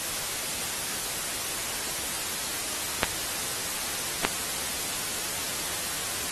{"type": "clicks", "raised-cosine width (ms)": 0.3, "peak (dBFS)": -4, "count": 2, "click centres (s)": [3.032, 4.25], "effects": ["white hiss -31 dBFS RMS until 6.31 s", "AAC 32 kbps"]}